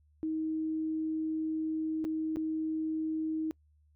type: tone with dropouts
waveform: sine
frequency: 315.8 Hz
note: D#4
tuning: 26 cents sharp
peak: -30 dBFS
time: 0.23-3.51 s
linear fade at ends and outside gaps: 0 ms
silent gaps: 2.043-2.05 / 2.36-2.369 s
effects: noise-tail reverb RT60 0.1 s tail -26 dB re dry + added 75 Hz sine -63 dBFS peak until 3.95 s